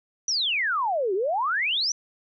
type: exponential two-way sweep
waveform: sine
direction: down then up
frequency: 6060 to 360.1 to 6060 Hz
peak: -22 dBFS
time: 0.28-1.92 s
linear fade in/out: 2 ms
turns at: 1.14 s
effects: none